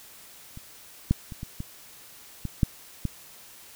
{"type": "clicks", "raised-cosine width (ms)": 5, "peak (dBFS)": [-28, -8, -25, -22, -20, -18, -7, -14], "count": 8, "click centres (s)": [0.574, 1.11, 1.322, 1.431, 1.604, 2.453, 2.632, 3.053], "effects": ["white hiss -49 dBFS RMS until 3.75 s"]}